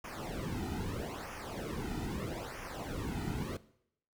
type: noise with flanger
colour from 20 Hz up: brown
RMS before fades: -39 dBFS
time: 0.04-3.57 s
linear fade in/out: 5 ms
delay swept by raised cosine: 0.24 to 1.84 ms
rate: 0.78 Hz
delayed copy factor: -0.9
effects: noise-tail reverb RT60 0.7 s tail -18 dB re dry